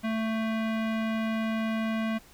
square tone with low-pass filter, 222 Hz, A3, 16 cents sharp, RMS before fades -29 dBFS, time 0.03-2.19 s, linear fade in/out 20 ms, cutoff 2500 Hz, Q 1.5, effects pink hiss -55 dBFS RMS until 2.33 s

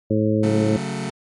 harmonic tone, 107.7 Hz, A2, 37 cents flat, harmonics 1 / 2 / 3 / 4 / 5, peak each -22 / -21 / -22 / -25 / -24 dBFS, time 0.1-0.77 s, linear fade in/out 10 ms
sawtooth chord, F# minor, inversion second, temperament just, 138.75 / 185 / 222 Hz, C#3 / F#3 / A3, +2 / 0 / +16 cents, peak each -25 dBFS, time 0.43-1.1 s, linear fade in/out 5 ms
effects MP3 48 kbps

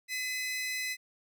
sawtooth tone pair together, 2020 / 2545 Hz, B6 / D#7, +39 / +39 cents, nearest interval major third, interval 400 cents, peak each -30 / -36 dBFS, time 0.08-0.97 s, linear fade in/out 50 ms, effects none

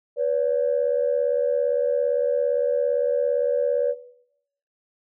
sine tone pair together, 491.7 / 569.3 Hz, B4 / C#5, -8 / +46 cents, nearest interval minor third, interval 254 cents, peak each -22 dBFS, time 0.16-3.95 s, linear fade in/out 50 ms, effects noise-tail reverb RT60 0.8 s tail -17 dB re dry + tanh soft clip ceiling -12 dBFS

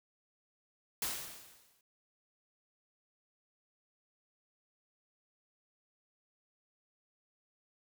white noise with exponential decay, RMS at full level -34 dBFS, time 1.02-1.81 s, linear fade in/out 2 ms, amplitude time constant 170 ms, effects none

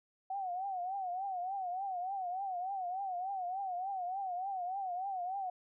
sine tone with vibrato, 749 Hz, F#5, 21 cents sharp, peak -35 dBFS, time 0.3-5.5 s, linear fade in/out 5 ms, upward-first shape triangle, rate 3.4 Hz, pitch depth 130 cents each way, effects none

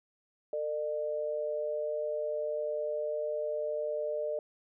sine tone pair together, 450.4 / 601.2 Hz, A4 / D5, +40 / +40 cents, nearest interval perfect fourth, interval 500 cents, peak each -36 / -32 dBFS, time 0.53-4.39 s, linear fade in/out 2 ms, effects none

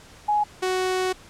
sine / sawtooth tone pair in turn, 836 / 371.2 Hz, G#5 / F#4, +11 / +6 cents, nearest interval octave + major second, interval 1405 cents, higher first, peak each -18 dBFS, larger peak neither, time 0.28-0.44 / 0.62-1.13 s, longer second, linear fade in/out 10 ms, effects pink hiss -48 dBFS RMS until 1.29 s + low-pass 9000 Hz 12 dB/octave

